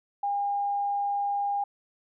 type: tone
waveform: sine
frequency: 808 Hz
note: G#5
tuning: 48 cents flat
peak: -25 dBFS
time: 0.23-1.64 s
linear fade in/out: 5 ms
effects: none